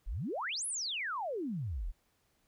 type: exponential two-way sweep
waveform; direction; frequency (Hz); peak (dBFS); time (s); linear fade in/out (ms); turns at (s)
sine; up then down; 32.7 to 11175 to 32.7; -34; 0.06-1.92; 20; 0.66
effects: pink hiss -74 dBFS RMS until 2.47 s